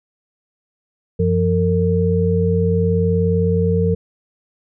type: tone cluster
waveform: sine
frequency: 93.2 / 172.6 / 454.9 Hz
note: F#2 / F3 / A#4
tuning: +13 / -20 / -42 cents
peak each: -18 dBFS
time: 1.19-3.95 s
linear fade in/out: 10 ms
effects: none